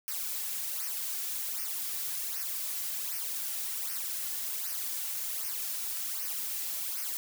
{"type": "noise with flanger", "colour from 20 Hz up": "blue", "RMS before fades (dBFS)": -35, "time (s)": [0.08, 7.17], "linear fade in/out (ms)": 0, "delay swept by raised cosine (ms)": [0.26, 3.26], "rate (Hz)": 1.3, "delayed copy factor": -0.75, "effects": []}